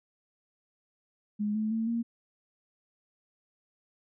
sine tone with pitch steps, 208.8 / 216.4 / 224.3 / 232.5 Hz, G#3 / A3 / A3 / A#3, +10 / -29 / +34 / -4 cents, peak -27 dBFS, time 1.39-2.03 s, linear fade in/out 20 ms, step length 160 ms, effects none

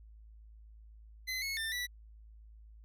25% pulse tone with pitch steps, 2039 / 2187 / 1793 / 1960 Hz, C7 / C#7 / A6 / B6, -45 / -24 / +32 / -14 cents, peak -31 dBFS, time 1.27-1.87 s, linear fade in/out 20 ms, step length 150 ms, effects added 54 Hz sine -52 dBFS peak until 2.84 s

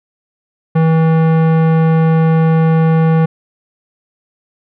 sine tone with tanh clipping, 161.5 Hz, E3, 35 cents flat, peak -10 dBFS, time 0.75-3.26 s, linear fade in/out 10 ms, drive 18 dB, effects none

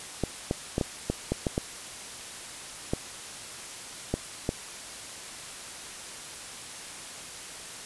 clicks, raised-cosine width 2 ms, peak -12 dBFS, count 11, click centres 0.237 / 0.511 / 0.781 / 0.812 / 1.1 / 1.32 / 1.468 / 1.579 / 2.935 / 4.14 / 4.491 s, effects white hiss -41 dBFS RMS until 7.85 s + resampled to 24000 Hz

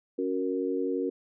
sine chord, F# major, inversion second, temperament equal with one note detuned, 277.2 / 368.5 / 466.2 Hz, C#4 / F#4 / A#4, 0 / -7 / 0 cents, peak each -31 dBFS, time 0.18-1.1 s, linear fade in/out 10 ms, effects none

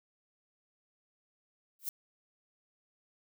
violet noise with exponential growth, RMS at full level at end -31 dBFS, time 1.79-1.89 s, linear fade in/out 2 ms, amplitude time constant 21 ms, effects none

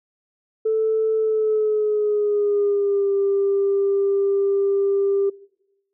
sine tone with pitch glide, 440 to 396.6 Hz, A4 to G4, 0 to +20 cents, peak -16 dBFS, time 0.65-5.3 s, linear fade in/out 10 ms, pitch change -180 cents, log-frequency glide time 1.15-3.12 s, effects noise-tail reverb RT60 1.0 s tail -23 dB re dry + tanh soft clip ceiling -12 dBFS

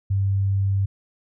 sine tone, 98 Hz, G2, in tune, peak -18 dBFS, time 0.1-0.86 s, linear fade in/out 10 ms, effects none

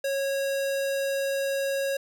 square tone, 549 Hz, C#5, 17 cents flat, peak -26 dBFS, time 0.04-1.97 s, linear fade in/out 5 ms, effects none

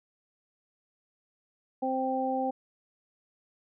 harmonic tone, 261.6 Hz, C4, in tune, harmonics 1 / 2 / 3, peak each -32 / -32 / -30 dBFS, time 1.82-2.51 s, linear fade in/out 10 ms, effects none

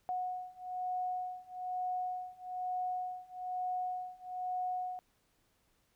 sine beating tone pair, 731 / 732.1 Hz, F#5 / F#5, -21 / -19 cents, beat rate 1.1 Hz, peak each -39 / -38 dBFS, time 0.09-4.99 s, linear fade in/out 0 ms, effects pink hiss -74 dBFS RMS until 5.95 s

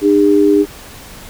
sine tone pair together, 302.8 / 404.2 Hz, D#4 / G#4, -47 / -47 cents, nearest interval perfect fourth, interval 500 cents, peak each -10 dBFS, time 0.01-0.66 s, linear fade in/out 50 ms, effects pink hiss -35 dBFS RMS until 1.29 s

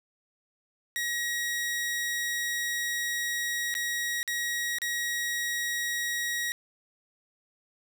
sawtooth tone with dropouts, 1900 Hz, A#6, 33 cents sharp, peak -25 dBFS, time 0.96-6.52 s, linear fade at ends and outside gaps 0 ms, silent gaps 3.741-3.751 / 4.23-4.277 / 4.785-4.818 s, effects none

